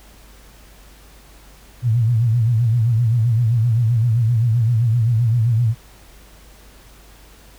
sine tone with vibrato, 115.9 Hz, A#2, 10 cents flat, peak -13 dBFS, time 1.82-5.75 s, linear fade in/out 50 ms, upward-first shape sine, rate 7.7 Hz, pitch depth 110 cents each way, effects added 50 Hz sine -45 dBFS peak until 7.58 s + pink hiss -48 dBFS RMS until 7.58 s

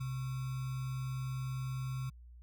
sine tone with sample-and-hold, 130 Hz, C3, 11 cents flat, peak -35 dBFS, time 0-2.1 s, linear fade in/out 10 ms, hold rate 1225 Hz, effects added 60 Hz sine -51 dBFS peak until 2.42 s

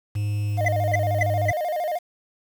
triangle tone with pitch glide, 103.83 to 102.11 Hz, G#2 to G#2, 0 to -29 cents, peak -20 dBFS, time 0.15-1.52 s, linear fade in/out 10 ms, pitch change -29 cents, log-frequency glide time 0.42-0.97 s
triangle tone with vibrato, 659.3 Hz, E5, in tune, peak -21 dBFS, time 0.57-1.99 s, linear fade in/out 20 ms, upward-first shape square, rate 13 Hz, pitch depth 120 cents each way
triangle tone bursts, 2011 Hz, B6, 31 cents sharp, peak -17 dBFS, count 4, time 0.66-1.506 s, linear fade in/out 5 ms, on 24 ms, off 250 ms
effects 7-bit

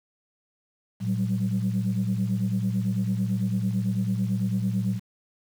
sine tone cluster, 114.4 / 186.1 / 195.1 Hz, A#2 / F#3 / G3, -32 / +10 / -8 cents, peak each -26 / -26 / -28 dBFS, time 1-5 s, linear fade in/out 50 ms, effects tanh soft clip ceiling -16 dBFS + 8-bit

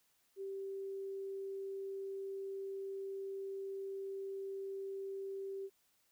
sine tone, 390 Hz, G4, 9 cents flat, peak -40 dBFS, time 0.36-5.7 s, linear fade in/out 50 ms, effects white hiss -75 dBFS RMS until 6.11 s

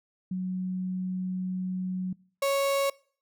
sine / 35% pulse tone pair in turn, 184.7 / 553.5 Hz, F#3 / C#5, -3 / -3 cents, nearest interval octave + perfect fifth, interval 1900 cents, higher second, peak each -28 / -22 dBFS, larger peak second, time 0.31-2.13 / 2.42-2.9 s, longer first, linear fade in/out 5 ms, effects noise-tail reverb RT60 0.5 s tail -24 dB re dry

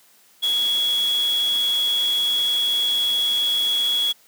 sine tone in noise, 3348 Hz, G#7, 13 cents sharp, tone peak -18 dBFS, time 0.42-4.13 s, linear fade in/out 20 ms, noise white, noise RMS -34 dBFS, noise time 0.42-4.13 s, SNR +13 dB, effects white hiss -55 dBFS RMS until 4.27 s + high-pass 150 Hz 12 dB/octave

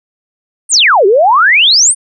sine exponential two-way sweep, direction down then up, 9620 to 367.7 to 9620 Hz, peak -4 dBFS, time 0.69-1.95 s, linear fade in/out 50 ms, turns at 1.06 s, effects none

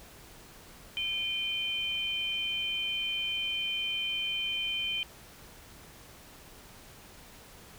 sine tone pair together, 2422 / 3095 Hz, D#7 / G7, -47 / -23 cents, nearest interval major third, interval 424 cents, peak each -35 / -31 dBFS, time 0.97-5.03 s, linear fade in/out 0 ms, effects pink hiss -52 dBFS RMS until 7.78 s

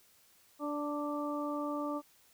harmonic tone with a mistuned harmonic, 293 Hz, D4, 4 cents flat, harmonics 1 / 2 / 3 / 4, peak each -36 / -39 / -44 / -40 dBFS, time 0.59-2.02 s, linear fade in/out 50 ms, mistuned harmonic 3, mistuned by +18 cents, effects white hiss -65 dBFS RMS until 2.33 s

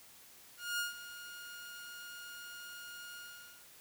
sawtooth tone with ADSR envelope, 1424 Hz, F6, 33 cents sharp, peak -29 dBFS, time 0.57-3.67 s, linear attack 220 ms, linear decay 140 ms, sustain -14 dB, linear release 490 ms, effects white hiss -58 dBFS RMS until 3.8 s

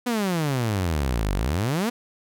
sawtooth exponential two-way sweep, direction down then up, 251.4 to 45.53 to 251.4 Hz, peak -18 dBFS, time 0.06-1.9 s, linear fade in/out 10 ms, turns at 1.35 s, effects none

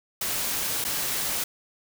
white noise with dropouts, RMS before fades -28 dBFS, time 0.21-1.44 s, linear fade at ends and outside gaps 5 ms, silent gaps 0.842-0.848 s, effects none

